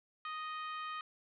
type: harmonic tone with a mistuned harmonic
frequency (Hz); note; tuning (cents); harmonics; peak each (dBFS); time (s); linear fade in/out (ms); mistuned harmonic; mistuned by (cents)
622.3; D#5; 0; 2 / 3 / 4 / 5 / 6 / 7; -40 / -49 / -51 / -52 / -59 / -62; 0.25-1.01; 2; 7; -40
effects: none